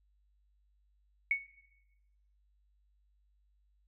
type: tone with exponential decay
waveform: sine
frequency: 2217 Hz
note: C#7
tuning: in tune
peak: -23 dBFS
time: 1.31-1.46 s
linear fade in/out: 2 ms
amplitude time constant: 32 ms
effects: noise-tail reverb RT60 1.0 s tail -17 dB re dry + added 50 Hz sine -68 dBFS peak until 3.87 s

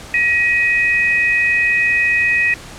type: tone pair together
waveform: sine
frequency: 1904 / 2510 Hz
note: A#6 / D#7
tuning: +36 / +15 cents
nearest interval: perfect fourth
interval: 479 cents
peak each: -15 dBFS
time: 0.14-2.54 s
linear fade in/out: 2 ms
effects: pink hiss -35 dBFS RMS until 2.78 s + low-pass 9000 Hz 12 dB/octave

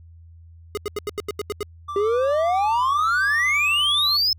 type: tone bursts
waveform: square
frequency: 415.3 Hz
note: G#4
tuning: in tune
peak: -24 dBFS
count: 9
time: 0.75-1.629 s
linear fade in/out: 0 ms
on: 23 ms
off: 84 ms
type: tone with tremolo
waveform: triangle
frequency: 1173 Hz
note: D6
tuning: 2 cents flat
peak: -25 dBFS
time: 1.88-4.17 s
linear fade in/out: 10 ms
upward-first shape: sine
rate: 12 Hz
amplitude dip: 25%
type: exponential sweep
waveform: triangle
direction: up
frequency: 391.4 to 5274 Hz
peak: -16 dBFS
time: 1.96-4.33 s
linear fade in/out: 2 ms
effects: added 83 Hz sine -43 dBFS peak until 4.38 s

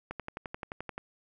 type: click train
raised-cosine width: 0.5 ms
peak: -22 dBFS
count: 11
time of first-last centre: 0.11-0.98 s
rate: 11.5 Hz
effects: none

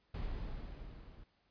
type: noise with level ramp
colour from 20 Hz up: brown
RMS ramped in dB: -38 to -54 dBFS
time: 0.14-1.24 s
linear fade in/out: 5 ms
effects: pink hiss -75 dBFS RMS until 1.5 s + resampled to 11025 Hz

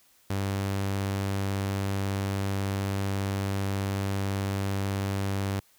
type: tone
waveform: sawtooth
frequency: 98.2 Hz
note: G2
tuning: 4 cents sharp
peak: -23 dBFS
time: 0.3-5.6 s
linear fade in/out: 5 ms
effects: white hiss -62 dBFS RMS until 5.78 s

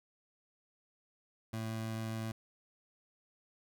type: tone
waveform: 25% pulse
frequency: 111.6 Hz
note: A2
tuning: 25 cents sharp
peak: -33 dBFS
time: 1.53-2.32 s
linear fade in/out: 5 ms
effects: none

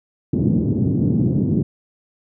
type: band-pass noise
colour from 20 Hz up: pink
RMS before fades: -18 dBFS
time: 0.33-1.63 s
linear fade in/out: 5 ms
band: 110 to 310 Hz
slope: 24 dB/octave
effects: none

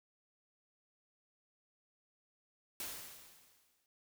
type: noise with exponential decay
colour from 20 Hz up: white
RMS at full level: -41 dBFS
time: 2.8-3.86 s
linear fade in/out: 1 ms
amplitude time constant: 230 ms
effects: none

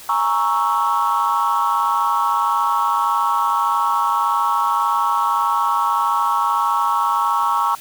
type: chord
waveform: sine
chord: A# half-diminished seventh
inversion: third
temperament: equal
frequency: 830.6 / 932.3 / 1108.7 / 1318.5 Hz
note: G#5 / A#5 / C#6 / E6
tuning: 0 / 0 / 0 / 0 cents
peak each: -24 / -19 / -18 / -21 dBFS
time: 0.09-7.75 s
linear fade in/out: 2 ms
effects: tanh soft clip ceiling -9 dBFS + white hiss -39 dBFS RMS until 7.8 s

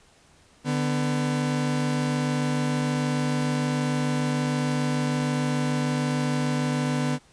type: tone pair together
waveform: 40% pulse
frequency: 148 / 249.3 Hz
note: D3 / B3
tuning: +14 / +16 cents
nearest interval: major sixth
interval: 902 cents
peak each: -25 dBFS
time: 0.64-7.19 s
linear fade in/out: 50 ms
effects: pink hiss -57 dBFS RMS until 7.32 s + resampled to 22050 Hz

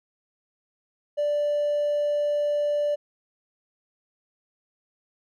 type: tone with hard clipping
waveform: triangle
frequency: 587 Hz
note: D5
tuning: 1 cent flat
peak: -22 dBFS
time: 1.17-2.96 s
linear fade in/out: 20 ms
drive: 4 dB
effects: none

